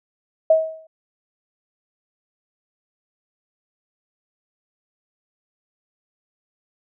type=tone with exponential decay; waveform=sine; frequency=639 Hz; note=D#5; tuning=46 cents sharp; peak=-8 dBFS; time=0.5-0.87 s; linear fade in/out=5 ms; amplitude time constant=80 ms; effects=none

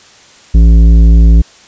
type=tone with tanh clipping; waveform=sine; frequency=56 Hz; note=A1; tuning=31 cents sharp; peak=-3 dBFS; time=0.54-1.42 s; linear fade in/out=10 ms; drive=11 dB; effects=white hiss -40 dBFS RMS until 1.67 s + resampled to 16000 Hz

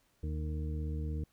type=harmonic tone; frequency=76.7 Hz; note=D#2; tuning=24 cents flat; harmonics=1 / 2 / 3 / 4 / 6; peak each=-34 / -41 / -48 / -46 / -49 dBFS; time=0.23-1.24 s; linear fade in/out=5 ms; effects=pink hiss -72 dBFS RMS until 1.32 s

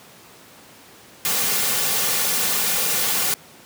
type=noise with comb filter; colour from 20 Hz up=white; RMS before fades=-21 dBFS; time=1.25-3.34 s; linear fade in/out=0 ms; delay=3.1 ms; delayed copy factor=-0.5; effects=pink hiss -46 dBFS RMS until 3.65 s + high-pass 150 Hz 12 dB/octave

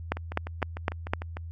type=two click trains; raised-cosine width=0.5 ms; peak=-10 / -21 dBFS; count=5 / 9; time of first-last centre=0.12-1.135 / 0.17-1.369 s; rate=3.94 / 6.67 Hz; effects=added 83 Hz sine -36 dBFS peak until 1.51 s

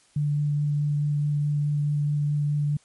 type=tone with vibrato; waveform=sine; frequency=146.83 Hz; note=D3; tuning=in tune; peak=-21 dBFS; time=0.16-2.77 s; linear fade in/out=5 ms; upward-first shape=triangle; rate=4.7 Hz; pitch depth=11 cents each way; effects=white hiss -60 dBFS RMS until 2.84 s + MP3 48 kbps

